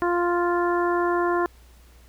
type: harmonic tone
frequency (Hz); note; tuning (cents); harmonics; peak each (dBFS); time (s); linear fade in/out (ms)
349.2; F4; 0; 1 / 2 / 3 / 4 / 5; -22 / -28 / -26 / -31 / -34; 0.02-1.46; 0
effects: added 60 Hz sine -49 dBFS peak until 2.08 s + pink hiss -57 dBFS RMS until 2.08 s